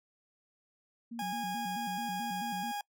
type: tone with vibrato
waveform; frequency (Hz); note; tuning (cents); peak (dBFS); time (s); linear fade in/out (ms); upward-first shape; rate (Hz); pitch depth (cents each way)
sine; 207.7; G#3; 0; -39; 1.11-2.72; 10; square; 4.6; 200
type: tone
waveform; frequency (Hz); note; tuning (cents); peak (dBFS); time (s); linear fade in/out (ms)
40% pulse; 822; G#5; -18; -34; 1.19-2.81; 2
effects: noise-tail reverb RT60 0.1 s tail -24 dB re dry